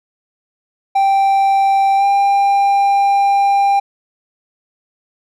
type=tone with pitch glide; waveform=triangle; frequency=784 to 796.8 Hz; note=G5 to G5; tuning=0 to +28 cents; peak=-8 dBFS; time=0.95-3.8 s; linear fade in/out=10 ms; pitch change=+28 cents; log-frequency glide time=1.97-2.04 s; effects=none